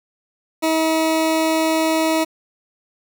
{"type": "tone", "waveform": "20% pulse", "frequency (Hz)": 320, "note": "D#4", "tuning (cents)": 49, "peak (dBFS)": -11, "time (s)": [0.62, 2.25], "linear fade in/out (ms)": 20, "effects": ["7-bit"]}